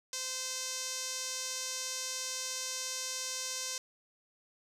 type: tone with band-pass filter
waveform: sawtooth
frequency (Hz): 517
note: C5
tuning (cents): -21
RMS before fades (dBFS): -38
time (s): 0.13-3.78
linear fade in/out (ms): 2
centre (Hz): 6200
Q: 2.4
effects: none